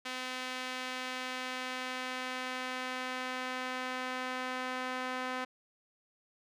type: tone with band-pass filter sweep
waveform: sawtooth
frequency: 255.4 Hz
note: C4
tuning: 42 cents flat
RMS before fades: -38 dBFS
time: 0.05-5.45 s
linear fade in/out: 10 ms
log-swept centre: 2800 to 1500 Hz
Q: 0.85
effects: none